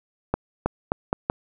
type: accelerating click train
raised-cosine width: 1 ms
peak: -7 dBFS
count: 5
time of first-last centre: 0.34-1.299 s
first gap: 320 ms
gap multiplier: 0.81
effects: none